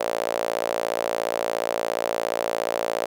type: tone with high-pass filter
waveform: sawtooth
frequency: 57.1 Hz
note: A#1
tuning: 35 cents flat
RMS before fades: -26 dBFS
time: 0-3.06 s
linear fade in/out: 5 ms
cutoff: 560 Hz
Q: 3.9
effects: none